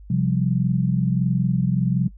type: chord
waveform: sine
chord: C suspended fourth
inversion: none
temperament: equal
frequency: 130.81 / 174.61 / 196 Hz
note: C3 / F3 / G3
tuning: 0 / 0 / 0 cents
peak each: -21 / -21 / -25 dBFS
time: 0.1-2.08 s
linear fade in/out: 5 ms
effects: noise-tail reverb RT60 0.1 s tail -20 dB re dry + added 50 Hz sine -40 dBFS peak until 2.17 s